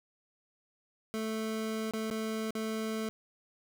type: tone with dropouts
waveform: 25% pulse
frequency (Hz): 220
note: A3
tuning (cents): 0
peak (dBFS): -29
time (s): 1.14-3.09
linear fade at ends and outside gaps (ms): 0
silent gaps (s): 1.91-1.936 / 2.101-2.11 / 2.507-2.552
effects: none